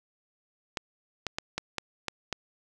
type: clicks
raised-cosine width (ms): 0.2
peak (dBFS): -13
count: 7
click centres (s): 0.772 / 1.267 / 1.385 / 1.58 / 1.783 / 2.083 / 2.327
effects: none